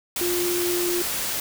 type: tone in noise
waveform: sine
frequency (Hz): 351.6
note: F4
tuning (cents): +12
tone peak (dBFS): -23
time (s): 0.21-1.02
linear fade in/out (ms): 2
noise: white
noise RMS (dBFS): -27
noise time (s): 0.16-1.4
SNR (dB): +1
effects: none